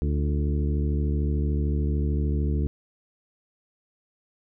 harmonic tone with a mistuned harmonic, 73.42 Hz, D2, in tune, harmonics 1 / 2 / 3 / 4 / 5 / 6, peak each -23 / -29 / -33 / -35 / -37 / -39 dBFS, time 0.02-2.67 s, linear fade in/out 0 ms, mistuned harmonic 5, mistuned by -44 cents, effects none

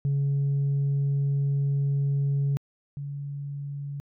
sine tone pair in turn, 140 / 141.87 Hz, C#3 / C#3, +18 / +40 cents, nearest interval unison, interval 22 cents, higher second, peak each -20 / -31 dBFS, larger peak first, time 0.05-2.57 / 2.97-4 s, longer first, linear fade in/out 0 ms, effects tanh soft clip ceiling -20 dBFS

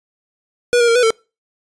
square tone with pitch steps, 484.6 / 473.1 / 462.4 / 494.5 / 447.9 Hz, B4 / A#4 / A#4 / B4 / A4, -33 / +26 / -14 / +2 / +31 cents, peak -11 dBFS, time 0.73-1.105 s, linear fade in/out 0 ms, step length 75 ms, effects noise-tail reverb RT60 0.3 s tail -26 dB re dry + resampled to 22050 Hz

